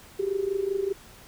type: tone with amplitude modulation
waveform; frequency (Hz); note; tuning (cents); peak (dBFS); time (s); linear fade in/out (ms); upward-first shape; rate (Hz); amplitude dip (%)
sine; 392; G4; 0; -21; 0.19-0.93; 10; sine; 25.1; 80
effects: pink hiss -50 dBFS RMS until 1.27 s